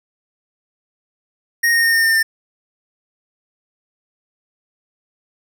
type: tone with pitch steps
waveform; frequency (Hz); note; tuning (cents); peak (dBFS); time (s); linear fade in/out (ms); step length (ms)
square; 1864.7 / 1850.8 / 1836.9 / 1823.2 / 1809.5 / 1796; A#6 / A#6 / A#6 / A#6 / A6 / A6; 0 / -13 / -26 / -39 / +48 / +35; -13; 1.63-2.23; 10; 100
effects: none

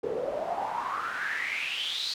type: noise with band-pass filter sweep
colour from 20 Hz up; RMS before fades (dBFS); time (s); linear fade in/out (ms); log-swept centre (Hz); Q
pink; -32; 0.03-2.14; 5; 420 to 4400; 8.1
effects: none

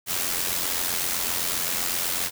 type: noise with amplitude modulation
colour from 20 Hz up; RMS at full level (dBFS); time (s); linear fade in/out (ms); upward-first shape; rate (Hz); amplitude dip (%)
white; -24; 0.06-2.31; 50; sine; 87.8; 55
effects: none

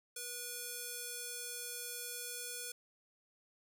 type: tone with band-pass filter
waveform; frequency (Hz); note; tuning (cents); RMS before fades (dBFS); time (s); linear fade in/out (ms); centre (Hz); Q
square; 484.6; B4; -33; -44; 0.16-2.72; 5; 11000; 0.9
effects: none

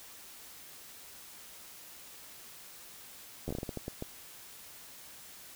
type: slowing click train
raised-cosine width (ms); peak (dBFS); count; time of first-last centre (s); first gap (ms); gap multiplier
2; -23; 11; 3.48-4.024; 11; 1.33
effects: white hiss -51 dBFS RMS until 5.55 s

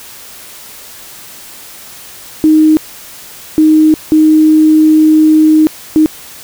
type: tone bursts at uneven times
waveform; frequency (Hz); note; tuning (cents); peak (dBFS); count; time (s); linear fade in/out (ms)
sine; 311.1; D#4; 0; -3; 4; 2.44-2.77 / 3.58-3.94 / 4.12-5.67 / 5.96-6.06; 0
effects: white hiss -32 dBFS RMS until 6.43 s

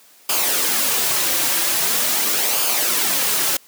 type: noise with flanger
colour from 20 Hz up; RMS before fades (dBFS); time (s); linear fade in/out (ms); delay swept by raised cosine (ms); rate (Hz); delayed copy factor
white; -19; 0.29-3.57; 5; 0.51 to 4.81; 0.43; -0.5
effects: white hiss -50 dBFS RMS until 3.67 s + high-pass 200 Hz 12 dB/octave

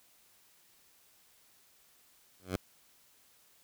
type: tone with exponential growth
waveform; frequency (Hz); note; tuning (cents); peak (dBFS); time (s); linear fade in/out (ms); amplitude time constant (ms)
10% pulse; 92.5; F#2; 0; -20; 2.4-2.56; 0; 33
effects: white hiss -65 dBFS RMS until 3.63 s

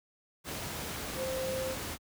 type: tone in noise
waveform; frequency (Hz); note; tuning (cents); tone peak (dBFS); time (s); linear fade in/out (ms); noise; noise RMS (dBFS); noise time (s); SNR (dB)
sine; 523.3; C5; 0; -33; 1.15-1.76; 50; pink; -38; 0.44-1.98; +2
effects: high-pass 60 Hz 12 dB/octave

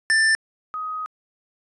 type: tone pair in turn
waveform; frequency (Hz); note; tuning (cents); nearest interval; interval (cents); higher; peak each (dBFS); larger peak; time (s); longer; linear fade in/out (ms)
square / sine; 1776 / 1255.8; A6 / D#6; +16 / +16; tritone; 600; first; -16 / -26; first; 0.1-0.35 / 0.74-1.06; second; 0
effects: resampled to 24000 Hz

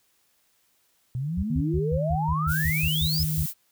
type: exponential sweep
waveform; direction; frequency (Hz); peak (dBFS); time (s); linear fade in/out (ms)
sine; up; 120.5 to 5274; -26; 1.15-3.23; 0
type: tone bursts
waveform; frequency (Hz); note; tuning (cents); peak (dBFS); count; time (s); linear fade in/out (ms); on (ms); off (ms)
sine; 76.8; D#2; -22; -24; 12; 1.37-3.434; 10; 62; 120
type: tone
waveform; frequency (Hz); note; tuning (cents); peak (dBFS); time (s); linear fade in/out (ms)
sine; 155.56; D#3; 0; -25; 1.5-3.46; 5
type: noise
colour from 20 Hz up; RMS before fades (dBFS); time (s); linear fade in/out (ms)
violet; -32; 2.47-3.54; 50
effects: white hiss -67 dBFS RMS until 3.71 s

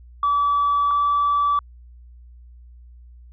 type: tone pair in turn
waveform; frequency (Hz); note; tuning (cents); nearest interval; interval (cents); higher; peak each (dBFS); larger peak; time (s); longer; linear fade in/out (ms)
sine; 1150 / 1154.9; D6 / D6; -37 / -29; unison; 8; second; -15; neither; 0.23-0.91 / 0.91-1.59; neither; 2
effects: tanh soft clip ceiling -13 dBFS + added 60 Hz sine -42 dBFS peak until 3.32 s

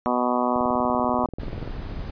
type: harmonic tone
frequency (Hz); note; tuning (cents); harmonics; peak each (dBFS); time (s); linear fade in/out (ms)
123.7; B2; +3; 2 / 3 / 4 / 5 / 6 / 7 / 8 / 9 / 10; -25 / -31 / -32 / -27 / -28 / -31 / -28 / -29 / -34; 0.06-1.26; 0
type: click train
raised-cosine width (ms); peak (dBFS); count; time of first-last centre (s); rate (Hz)
2; -20; 24; 0.56-1.677; 20.6
type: noise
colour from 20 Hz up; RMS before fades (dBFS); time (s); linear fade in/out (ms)
brown; -32; 1.39-2.11; 10
effects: resampled to 11025 Hz

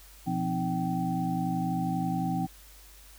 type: tone cluster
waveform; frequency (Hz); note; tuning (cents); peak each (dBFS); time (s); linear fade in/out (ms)
sine; 121.3 / 173.4 / 257.1 / 307.5 / 771; B2 / F3 / C4 / D#4 / G5; -31 / -12 / -30 / -20 / -29; -37 / -30 / -33 / -36 / -33; 0.26-2.47; 20
effects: added 50 Hz sine -52 dBFS peak until 3.18 s + white hiss -54 dBFS RMS until 3.18 s

